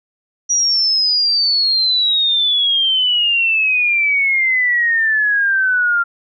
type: exponential sweep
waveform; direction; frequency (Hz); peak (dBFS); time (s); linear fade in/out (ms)
sine; down; 5820 to 1383; -12; 0.49-6.04; 20
effects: none